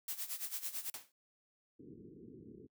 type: noise with tremolo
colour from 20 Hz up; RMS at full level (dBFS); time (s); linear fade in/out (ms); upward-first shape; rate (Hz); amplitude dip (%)
blue; -39; 0.08-0.9; 2; sine; 9; 80
type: noise with exponential decay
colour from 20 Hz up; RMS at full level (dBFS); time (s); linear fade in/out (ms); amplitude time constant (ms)
white; -41; 0.94-1.12; 2; 38
type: low-pass noise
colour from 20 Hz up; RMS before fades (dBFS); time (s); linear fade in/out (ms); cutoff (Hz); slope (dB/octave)
pink; -48; 1.79-2.67; 10; 440; 96
effects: noise-tail reverb RT60 0.1 s tail -24 dB re dry + high-pass 200 Hz 12 dB/octave